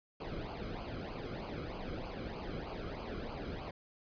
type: noise with flanger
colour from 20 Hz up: brown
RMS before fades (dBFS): -42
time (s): 0.2-3.71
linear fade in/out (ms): 5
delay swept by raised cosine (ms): 0.53 to 1.13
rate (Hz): 3.2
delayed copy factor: -0.75
effects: resampled to 11025 Hz